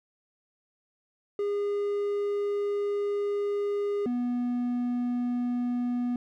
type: tone pair in turn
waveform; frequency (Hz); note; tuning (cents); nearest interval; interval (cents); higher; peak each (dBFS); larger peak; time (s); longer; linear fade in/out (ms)
triangle; 407.8 / 244.2; G#4 / B3; -32 / -19; major sixth; 887; first; -24; neither; 1.39-4.06 / 4.06-6.16; first; 2
effects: none